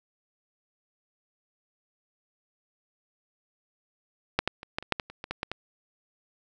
clicks, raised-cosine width 0.3 ms, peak -6 / -9 / -24 / -12 / -25 / -6 / -14 / -27 / -20 / -15 / -13 / -16 dBFS, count 12, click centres 4.39 / 4.476 / 4.631 / 4.785 / 4.826 / 4.923 / 4.998 / 5.1 / 5.241 / 5.31 / 5.431 / 5.516 s, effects none

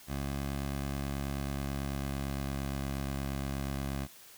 15% pulse tone with pitch glide, 69.3 to 68.46 Hz, C#2 to C#2, 0 to -21 cents, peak -27 dBFS, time 0.07-4.08 s, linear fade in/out 50 ms, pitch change -21 cents, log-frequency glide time 1.3-2.69 s, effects white hiss -54 dBFS RMS until 4.37 s

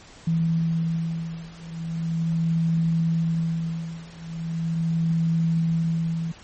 sine beating tone pair, 164.4 / 164.79 Hz, E3 / E3, -4 / 0 cents, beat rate 0.39 Hz, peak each -25 / -24 dBFS, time 0.27-6.32 s, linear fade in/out 5 ms, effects pink hiss -47 dBFS RMS until 6.43 s + MP3 32 kbps

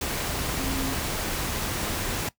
sine tone in noise, 267.4 Hz, C4, 38 cents sharp, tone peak -30 dBFS, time 0.59-0.94 s, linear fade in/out 5 ms, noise pink, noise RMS -29 dBFS, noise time 0.01-2.29 s, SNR -4 dB, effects noise-tail reverb RT60 0.1 s tail -18 dB re dry

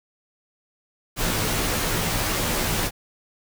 pink noise with comb filter, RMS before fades -24 dBFS, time 1.16-2.91 s, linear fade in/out 50 ms, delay 15 ms, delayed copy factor -0.7, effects none

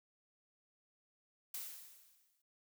blue noise with exponential decay, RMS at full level -42 dBFS, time 1.54-2.42 s, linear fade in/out 5 ms, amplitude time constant 190 ms, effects noise-tail reverb RT60 0.1 s tail -23 dB re dry

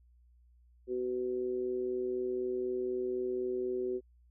sine tone with amplitude modulation, 375.5 Hz, F#4, 26 cents sharp, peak -28 dBFS, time 0.87-4.01 s, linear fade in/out 50 ms, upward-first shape sine, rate 124 Hz, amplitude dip 70%, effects added 60 Hz sine -60 dBFS peak until 4.3 s

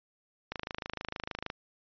click train, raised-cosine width 0.3 ms, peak -19 dBFS, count 27, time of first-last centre 0.52-1.501 s, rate 26.5 Hz, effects resampled to 11025 Hz

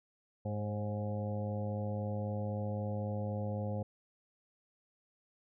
harmonic tone with a mistuned harmonic, 103.83 Hz, G#2, in tune, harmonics 1 / 2 / 3 / 4 / 5 / 6 / 7 / 8, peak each -36 / -40 / -51 / -50 / -41 / -53 / -48 / -52 dBFS, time 0.45-3.83 s, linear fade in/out 5 ms, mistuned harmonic 5, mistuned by +33 cents, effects none

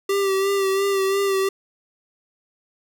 square tone with vibrato, 391.3 Hz, G4, 3 cents flat, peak -19 dBFS, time 0.09-1.49 s, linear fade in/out 5 ms, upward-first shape sine, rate 2.9 Hz, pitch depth 32 cents each way, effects none

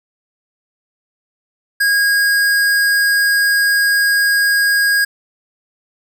square tone, 1636 Hz, G#6, 26 cents flat, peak -12 dBFS, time 1.8-5.05 s, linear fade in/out 10 ms, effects none

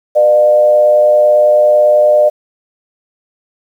sine tone with frequency modulation, 603 Hz, D5, 46 cents sharp, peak -5 dBFS, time 0.15-2.3 s, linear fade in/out 20 ms, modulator 110 Hz, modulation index 0.44, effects 7-bit

